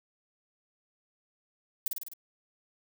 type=noise with echo; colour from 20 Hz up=violet; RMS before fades=-29 dBFS; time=1.86-1.88 s; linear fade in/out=2 ms; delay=51 ms; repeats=5; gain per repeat=-3 dB; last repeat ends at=2.135 s; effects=none